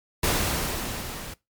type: noise with level ramp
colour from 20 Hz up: pink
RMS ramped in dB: -22 to -38 dBFS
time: 0.23-1.34 s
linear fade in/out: 5 ms
effects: noise-tail reverb RT60 0.2 s tail -21 dB re dry + MP3 96 kbps